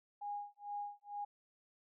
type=tone with tremolo; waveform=sine; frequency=820 Hz; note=G#5; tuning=22 cents flat; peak=-38 dBFS; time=0.21-1.25 s; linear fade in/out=10 ms; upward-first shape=sine; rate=2.2 Hz; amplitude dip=100%; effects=none